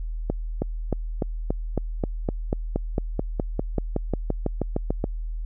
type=accelerating click train; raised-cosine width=2 ms; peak=-10 dBFS; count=23; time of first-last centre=0.3-5.041 s; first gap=320 ms; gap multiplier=0.96; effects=added 40 Hz sine -27 dBFS peak until 5.45 s